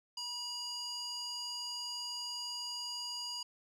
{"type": "tone with band-pass filter", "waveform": "square", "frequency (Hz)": 966, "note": "B5", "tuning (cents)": -39, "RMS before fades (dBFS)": -41, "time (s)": [0.17, 3.43], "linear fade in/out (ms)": 5, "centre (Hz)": 4900, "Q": 2.9, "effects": []}